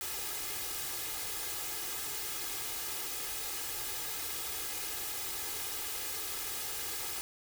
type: noise with comb filter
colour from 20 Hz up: white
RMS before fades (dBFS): -38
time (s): 0.01-7.21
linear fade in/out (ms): 0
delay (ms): 2.4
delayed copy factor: +0.75
effects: none